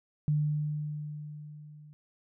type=tone with level ramp; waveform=sine; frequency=149.9 Hz; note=D3; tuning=36 cents sharp; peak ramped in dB=-23 to -49 dBFS; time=0.28-1.93 s; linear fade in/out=0 ms; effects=none